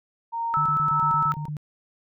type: tone with tremolo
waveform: sine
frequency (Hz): 925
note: A#5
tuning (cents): -14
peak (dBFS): -24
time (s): 0.32-1.49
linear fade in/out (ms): 20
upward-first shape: sine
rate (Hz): 1.6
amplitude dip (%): 80
type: tone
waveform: sine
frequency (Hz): 1308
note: E6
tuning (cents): -14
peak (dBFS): -20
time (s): 0.54-1.32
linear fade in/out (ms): 0
type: tone bursts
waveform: sine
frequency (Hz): 149.6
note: D3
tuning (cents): +32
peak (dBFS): -28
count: 9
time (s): 0.57-1.568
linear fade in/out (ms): 0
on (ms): 86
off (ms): 28
effects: none